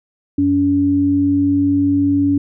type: tone pair together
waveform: sine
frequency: 94.61 / 283.5 Hz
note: F#2 / C#4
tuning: +39 / +39 cents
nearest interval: octave + perfect fifth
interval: 1900 cents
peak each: -22 / -12 dBFS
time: 0.38-2.38 s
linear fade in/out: 5 ms
effects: none

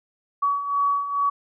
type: beating tone pair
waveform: sine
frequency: 1131 / 1133.3 Hz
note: C#6 / C#6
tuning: +34 / +38 cents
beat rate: 2.3 Hz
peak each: -27 / -21 dBFS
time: 0.42-1.3 s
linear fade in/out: 10 ms
effects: none

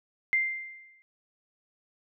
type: tone with exponential decay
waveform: sine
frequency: 2093 Hz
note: C7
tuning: in tune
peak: -20 dBFS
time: 0.33-1.02 s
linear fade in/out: 0 ms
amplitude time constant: 150 ms
effects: none

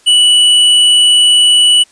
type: tone with tanh clipping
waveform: sine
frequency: 2955 Hz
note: F#7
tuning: 3 cents flat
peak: -6 dBFS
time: 0.06-1.84 s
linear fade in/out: 20 ms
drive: 16 dB
effects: white hiss -47 dBFS RMS until 1.91 s + resampled to 22050 Hz

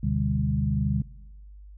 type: tone cluster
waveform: sine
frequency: 75.6 / 127.1 / 148.6 / 201 Hz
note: D#2 / C3 / D3 / G3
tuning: -49 / -50 / +21 / +44 cents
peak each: -28 dBFS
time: 0.03-1.02 s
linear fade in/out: 5 ms
effects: noise-tail reverb RT60 1.0 s tail -22 dB re dry + added 50 Hz sine -43 dBFS peak until 1.77 s

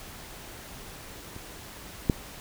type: clicks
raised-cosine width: 3 ms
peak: -29 / -7 dBFS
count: 2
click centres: 1.364 / 2.098 s
effects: pink hiss -44 dBFS RMS until 2.4 s

